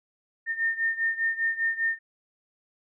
sine beating tone pair, 1817 / 1822 Hz, A#6 / A#6, -45 / -40 cents, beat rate 5 Hz, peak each -26 / -29 dBFS, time 0.46-1.99 s, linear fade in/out 50 ms, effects none

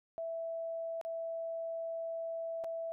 sine tone with dropouts, 660 Hz, E5, 2 cents sharp, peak -36 dBFS, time 0.18-2.92 s, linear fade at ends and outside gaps 0 ms, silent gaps 1.013-1.05 / 2.639-2.644 s, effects none

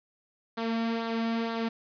sawtooth tone with flanger, 228.4 Hz, A#3, 35 cents flat, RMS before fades -30 dBFS, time 0.57-1.69 s, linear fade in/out 10 ms, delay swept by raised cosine 0.36 to 2.46 ms, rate 2.1 Hz, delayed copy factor -0.5, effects resampled to 11025 Hz + 9-bit

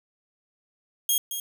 5% pulse tone with echo, 3253 Hz, G#7, 37 cents flat, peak -12 dBFS, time 1.09-1.18 s, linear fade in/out 2 ms, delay 220 ms, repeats 1, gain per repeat -9 dB, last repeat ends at 1.4 s, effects none

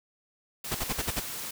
white noise, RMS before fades -37 dBFS, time 0.64-1.51 s, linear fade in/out 5 ms
pink noise bursts, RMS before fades -29 dBFS, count 6, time 0.71-1.2 s, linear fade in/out 10 ms, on 40 ms, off 50 ms
effects none

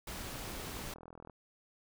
pink noise, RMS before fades -43 dBFS, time 0.07-0.94 s, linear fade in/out 5 ms
click train, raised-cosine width 1 ms, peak -36 dBFS, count 37, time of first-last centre 0.43-1.297 s, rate 41.5 Hz
effects none

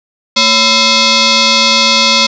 sine tone with frequency modulation, 556 Hz, C#5, 5 cents sharp, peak -6 dBFS, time 0.36-2.27 s, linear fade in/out 10 ms, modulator 783 Hz, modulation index 6.3, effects none

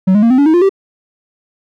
triangle tone with pitch steps, 187.9 / 208.5 / 231.3 / 256.7 / 284.8 / 316 / 350.6 / 389.1 Hz, F#3 / G#3 / A#3 / C4 / C#4 / D#4 / F4 / G4, +27 / +7 / -13 / -33 / +47 / +27 / +7 / -13 cents, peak -4 dBFS, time 0.07-0.694 s, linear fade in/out 10 ms, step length 78 ms, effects none

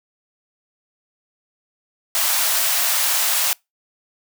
white high-pass noise, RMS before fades -19 dBFS, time 2.15-3.53 s, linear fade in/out 0 ms, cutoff 590 Hz, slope 48 dB/octave, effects noise-tail reverb RT60 0.2 s tail -26 dB re dry

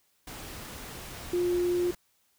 sine tone in noise, 353.3 Hz, F4, 20 cents sharp, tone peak -24 dBFS, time 1.33-1.91 s, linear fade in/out 5 ms, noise pink, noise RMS -42 dBFS, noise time 0.27-1.95 s, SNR +15 dB, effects white hiss -70 dBFS RMS until 2.38 s

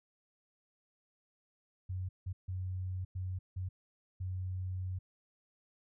sine tone bursts at uneven times, 92.5 Hz, F#2, in tune, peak -35 dBFS, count 6, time 1.89-2.09 / 2.26-2.33 / 2.48-3.05 / 3.15-3.39 / 3.56-3.69 / 4.2-4.99 s, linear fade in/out 10 ms, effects none

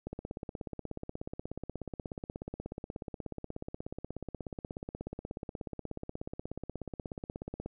click train, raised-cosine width 2 ms, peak -25 dBFS, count 127, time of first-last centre 0.07-7.66 s, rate 16.6 Hz, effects none

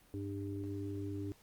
harmonic tone, 99.5 Hz, G2, 26 cents sharp, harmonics 1 / 3 / 4, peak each -41 / -41 / -46 dBFS, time 0.14-1.32 s, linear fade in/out 0 ms, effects pink hiss -65 dBFS RMS until 1.42 s + Opus 32 kbps

